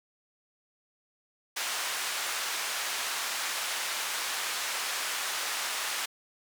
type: band-pass noise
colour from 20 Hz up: pink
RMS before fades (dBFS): -33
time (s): 1.56-6.06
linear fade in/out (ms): 10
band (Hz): 1100 to 11000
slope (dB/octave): 12
effects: none